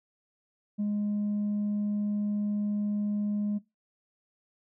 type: tone with tanh clipping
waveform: triangle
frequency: 207.1 Hz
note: G#3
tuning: 5 cents flat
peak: -27 dBFS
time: 0.78-3.59 s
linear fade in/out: 20 ms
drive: 6 dB
effects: noise-tail reverb RT60 0.2 s tail -19 dB re dry